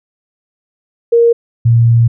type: tone pair in turn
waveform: sine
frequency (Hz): 467.5 / 116.66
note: A#4 / A#2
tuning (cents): +5 / +2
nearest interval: 2 octaves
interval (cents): 2403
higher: first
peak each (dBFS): -5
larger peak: neither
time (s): 1.12-1.33 / 1.65-2.08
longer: second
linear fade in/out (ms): 10
effects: none